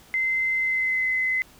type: tone with pitch glide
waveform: sine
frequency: 2068 to 2041 Hz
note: C7 to C7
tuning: -21 to -44 cents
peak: -21 dBFS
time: 0.14-1.42 s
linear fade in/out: 0 ms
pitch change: -23 cents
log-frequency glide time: 0.55-1.08 s
effects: pink hiss -52 dBFS RMS until 1.59 s